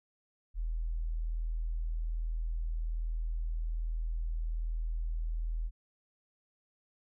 sine tone, 40.61 Hz, E1, 25 cents flat, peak -31 dBFS, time 0.54-5.71 s, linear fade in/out 50 ms, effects none

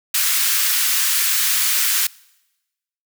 white high-pass noise, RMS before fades -18 dBFS, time 0.14-2.07 s, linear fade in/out 5 ms, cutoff 1300 Hz, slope 24 dB/octave, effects noise-tail reverb RT60 1.0 s tail -24 dB re dry

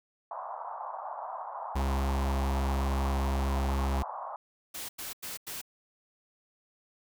white band-pass noise, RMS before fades -39 dBFS, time 0.31-4.36 s, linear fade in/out 2 ms, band 650 to 1100 Hz, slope 48 dB/octave
45% pulse tone, 67.6 Hz, C#2, 43 cents flat, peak -27 dBFS, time 1.75-4.03 s, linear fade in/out 10 ms
white noise bursts, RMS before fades -39 dBFS, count 4, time 4.74-5.616 s, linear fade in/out 10 ms, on 150 ms, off 92 ms
effects none

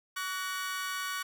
sawtooth chord, F# major, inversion second, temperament equal with one note detuned, 1134 / 1480 / 1864.7 Hz, C#6 / F#6 / A#6, +39 / 0 / 0 cents, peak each -33 / -33 / -39 dBFS, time 0.16-1.23 s, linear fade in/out 10 ms, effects none

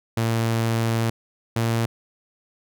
sawtooth tone pair in turn, 114.2 / 114.99 Hz, A#2 / A#2, -35 / -23 cents, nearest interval unison, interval 12 cents, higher second, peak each -16 dBFS, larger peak neither, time 0.17-1.1 / 1.56-1.86 s, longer first, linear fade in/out 5 ms, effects none

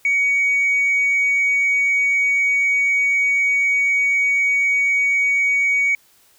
sine tone, 2248 Hz, C#7, 24 cents sharp, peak -13 dBFS, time 0.05-5.95 s, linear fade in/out 2 ms, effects tanh soft clip ceiling -12 dBFS + white hiss -55 dBFS RMS until 6.38 s

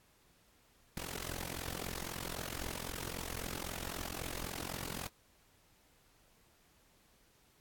pink noise with amplitude modulation, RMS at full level -38 dBFS, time 0.97-5.08 s, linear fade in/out 2 ms, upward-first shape sine, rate 43.8 Hz, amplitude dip 100%, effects pink hiss -68 dBFS RMS until 7.6 s + AAC 64 kbps

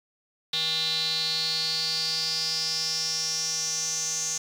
square tone with band-pass filter sweep, 160.3 Hz, E3, 48 cents flat, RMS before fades -28 dBFS, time 0.53-4.38 s, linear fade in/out 5 ms, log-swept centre 3800 to 6400 Hz, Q 8.5, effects 8-bit

